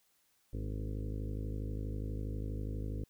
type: harmonic tone with a mistuned harmonic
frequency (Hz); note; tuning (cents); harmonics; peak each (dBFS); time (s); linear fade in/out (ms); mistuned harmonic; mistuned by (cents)
52.3; G#1; +13; 1 / 2 / 3 / 4 / 5 / 6 / 7 / 8 / 9 / 10; -38 / -40 / -50 / -49 / -48 / -50 / -56 / -52 / -53 / -58; 0.53-3.04; 5; 5; +31
effects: white hiss -73 dBFS RMS until 3.09 s